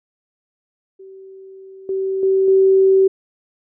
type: tone with level steps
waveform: sine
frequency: 383.9 Hz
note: G4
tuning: 36 cents flat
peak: -36 / -18 / -12 / -9 dBFS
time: 0.99-3.08 s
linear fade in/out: 10 ms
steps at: 1.89 / 2.23 / 2.48 s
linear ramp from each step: 2 ms
effects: none